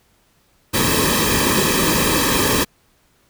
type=noise with comb filter; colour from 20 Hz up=pink; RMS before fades=-17 dBFS; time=0.73-2.65 s; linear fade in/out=20 ms; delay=1.4 ms; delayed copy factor=-0.8; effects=pink hiss -59 dBFS RMS until 3.29 s